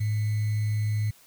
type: tone with sample-and-hold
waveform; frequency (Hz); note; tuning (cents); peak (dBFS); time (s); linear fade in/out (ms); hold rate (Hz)
sine; 106.6; G#2; +46; -23; 0-1.11; 10; 2100
effects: white hiss -56 dBFS RMS until 1.26 s